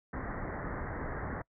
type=low-pass noise; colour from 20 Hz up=pink; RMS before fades=-38 dBFS; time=0.13-1.42 s; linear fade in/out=5 ms; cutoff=2000 Hz; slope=96 dB/octave; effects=noise-tail reverb RT60 0.1 s tail -25 dB re dry